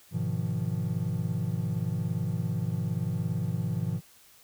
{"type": "chord", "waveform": "triangle", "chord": "F half-diminished seventh", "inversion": "first", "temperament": "just", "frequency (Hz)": [104.77, 125.72, 157.15, 174.61], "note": ["Ab2", "Cb3", "Eb3", "F3"], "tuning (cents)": [16, 31, 18, 0], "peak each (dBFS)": -31, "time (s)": [0.11, 4.01], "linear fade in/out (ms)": 50, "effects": ["white hiss -57 dBFS RMS until 4.43 s"]}